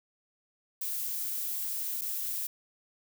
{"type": "noise with dropouts", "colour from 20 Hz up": "violet", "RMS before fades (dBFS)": -34, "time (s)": [0.81, 2.47], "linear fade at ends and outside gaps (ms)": 5, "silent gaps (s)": [2.012, 2.017], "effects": []}